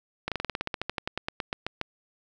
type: slowing click train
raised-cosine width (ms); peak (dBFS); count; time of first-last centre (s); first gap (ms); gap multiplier
0.3; -13; 20; 0.28-1.814; 37; 1.08
effects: none